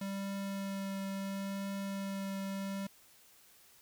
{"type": "tone with vibrato", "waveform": "square", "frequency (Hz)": 196, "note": "G3", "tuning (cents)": 0, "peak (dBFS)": -37, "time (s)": [0.01, 2.87], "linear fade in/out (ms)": 5, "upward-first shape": "triangle", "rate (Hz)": 0.73, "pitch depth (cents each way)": 11, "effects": ["white hiss -62 dBFS RMS until 3.81 s"]}